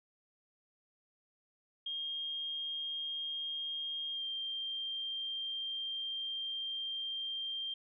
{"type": "tone with pitch glide", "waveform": "sine", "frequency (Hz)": [3228, 3178], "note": ["G#7", "G7"], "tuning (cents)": [-50, 23], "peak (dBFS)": -36, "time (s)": [1.86, 7.74], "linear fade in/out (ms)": 5, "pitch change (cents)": -27, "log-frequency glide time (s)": [4.12, 4.24], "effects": []}